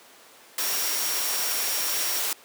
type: tone in noise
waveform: sine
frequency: 5600 Hz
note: F8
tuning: 4 cents sharp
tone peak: -32 dBFS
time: 0.6-2.19 s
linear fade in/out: 2 ms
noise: white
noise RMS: -27 dBFS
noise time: 0.58-2.33 s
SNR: -8 dB
effects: pink hiss -50 dBFS RMS until 2.44 s + high-pass 400 Hz 12 dB/octave